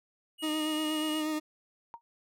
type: tone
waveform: square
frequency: 2887 Hz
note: F#7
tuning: 43 cents flat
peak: -37 dBFS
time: 0.38-1.24 s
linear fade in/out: 50 ms
type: tone with vibrato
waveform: 40% pulse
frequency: 308.9 Hz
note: D#4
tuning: 12 cents flat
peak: -29 dBFS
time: 0.42-1.4 s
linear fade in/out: 20 ms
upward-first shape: sine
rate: 8.3 Hz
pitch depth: 24 cents each way
type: tone with exponential decay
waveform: sine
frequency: 932.3 Hz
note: A#5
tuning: in tune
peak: -36 dBFS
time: 1.94-2.01 s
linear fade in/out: 0 ms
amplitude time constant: 15 ms
effects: none